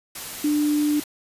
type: tone in noise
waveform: sine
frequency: 296.8 Hz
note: D4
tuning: 18 cents sharp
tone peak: -18 dBFS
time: 0.44-1 s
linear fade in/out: 5 ms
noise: white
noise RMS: -34 dBFS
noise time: 0.15-1.04 s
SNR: +13 dB
effects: resampled to 32000 Hz